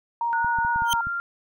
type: tone with vibrato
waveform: sine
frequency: 930 Hz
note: A#5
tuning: 4 cents flat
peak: -22 dBFS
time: 0.21-1.01 s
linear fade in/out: 2 ms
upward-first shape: triangle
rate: 4.6 Hz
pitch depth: 21 cents each way
type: tone with pitch glide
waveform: sine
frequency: 1461 to 1390.2 Hz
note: F#6 to F6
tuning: -22 to -8 cents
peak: -25 dBFS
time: 0.33-1.2 s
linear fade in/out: 0 ms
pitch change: -86 cents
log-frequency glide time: 0.73-0.95 s
type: clicks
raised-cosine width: 5 ms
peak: -25 dBFS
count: 7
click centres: 0.446 / 0.587 / 0.649 / 0.76 / 0.821 / 0.938 / 1.07 s
type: tone with exponential growth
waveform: sawtooth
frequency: 3136 Hz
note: G7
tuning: in tune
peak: -16 dBFS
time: 0.85-0.93 s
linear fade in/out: 0 ms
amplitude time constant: 17 ms
effects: none